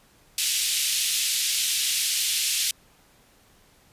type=band-pass noise; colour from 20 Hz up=pink; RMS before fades=-25 dBFS; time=0.38-2.71 s; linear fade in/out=2 ms; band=2800 to 13000 Hz; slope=24 dB/octave; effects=pink hiss -58 dBFS RMS until 3.92 s + resampled to 32000 Hz